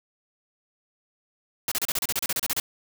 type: noise bursts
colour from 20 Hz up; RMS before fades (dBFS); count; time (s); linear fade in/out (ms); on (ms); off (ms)
white; -26; 14; 1.68-2.6; 2; 36; 32
effects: none